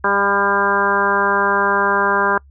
harmonic tone, 200 Hz, G3, 35 cents sharp, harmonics 1 / 2 / 3 / 4 / 5 / 6 / 7 / 8, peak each -28 / -22 / -25 / -25 / -19 / -22 / -22 / -20 dBFS, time 0.04-2.38 s, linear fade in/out 5 ms, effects noise-tail reverb RT60 0.1 s tail -26 dB re dry + added 69 Hz sine -43 dBFS peak until 2.5 s

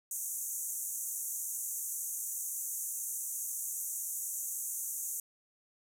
pink band-pass noise, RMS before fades -38 dBFS, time 0.11-5.2 s, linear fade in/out 2 ms, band 6200 to 15000 Hz, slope 96 dB/octave, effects none

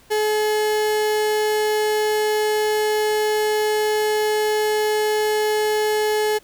35% pulse tone, 426.4 Hz, G#4, 46 cents sharp, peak -16 dBFS, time 0.1-6.39 s, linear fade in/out 20 ms, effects pink hiss -52 dBFS RMS until 6.43 s

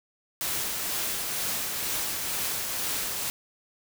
white noise with tremolo, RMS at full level -29 dBFS, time 0.41-3.3 s, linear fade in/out 0 ms, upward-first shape triangle, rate 2.1 Hz, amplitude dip 30%, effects none

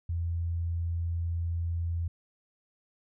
sine tone, 84.6 Hz, E2, 45 cents sharp, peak -28 dBFS, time 0.09-2.08 s, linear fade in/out 5 ms, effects none

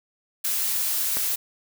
blue noise, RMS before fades -25 dBFS, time 0.44-1.36 s, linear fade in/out 10 ms
click, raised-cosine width 0.5 ms, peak -15 dBFS, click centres 1.17 s
effects none

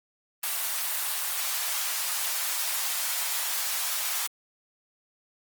white high-pass noise, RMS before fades -29 dBFS, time 0.43-4.27 s, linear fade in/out 5 ms, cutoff 690 Hz, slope 24 dB/octave, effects Opus 24 kbps

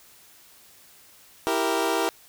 20% pulse chord, E diminished, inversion none, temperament equal, 329.6 / 392 / 466.2 Hz, E4 / G4 / Bb4, 0 / 0 / 0 cents, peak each -22 dBFS, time 1.47-2.09 s, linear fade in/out 0 ms, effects white hiss -53 dBFS RMS until 2.28 s

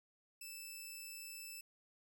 10% pulse tone, 2637 Hz, E7, in tune, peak -39 dBFS, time 0.41-1.61 s, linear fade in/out 5 ms, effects none

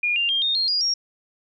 sine tone with pitch steps, 2429 / 2790 / 3205 / 3682 / 4229 / 4858 / 5580 Hz, D#7 / F7 / G7 / A#7 / C8 / D#8 / F8, -42 / -2 / +38 / -22 / +18 / -42 / -2 cents, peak -19 dBFS, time 0.03-0.94 s, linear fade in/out 5 ms, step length 130 ms, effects none

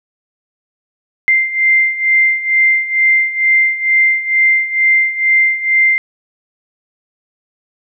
sine beating tone pair, 2089 / 2091.2 Hz, C7 / C7, -3 / -1 cents, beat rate 2.2 Hz, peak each -15 / -11 dBFS, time 1.28-5.98 s, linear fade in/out 0 ms, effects none

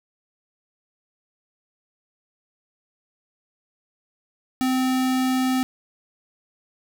square tone, 258.3 Hz, C4, 22 cents flat, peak -20 dBFS, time 4.61-5.63 s, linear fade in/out 0 ms, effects none

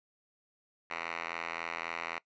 5% pulse tone with band-pass filter, 83.7 Hz, E2, 27 cents sharp, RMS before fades -39 dBFS, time 0.9-2.19 s, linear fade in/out 5 ms, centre 1800 Hz, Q 3.3, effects noise-tail reverb RT60 0.1 s tail -22 dB re dry + resampled to 16000 Hz

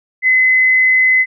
sine tone, 2034 Hz, C7, 50 cents flat, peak -8 dBFS, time 0.22-1.26 s, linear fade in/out 50 ms, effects none

